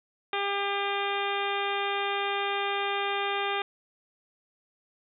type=harmonic tone; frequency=400.4 Hz; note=G4; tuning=37 cents sharp; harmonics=1 / 2 / 3 / 4 / 5 / 6 / 7 / 8 / 9; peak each=-33 / -32 / -34 / -37 / -38 / -36 / -40 / -40 / -39 dBFS; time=0.33-3.62 s; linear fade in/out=2 ms; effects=none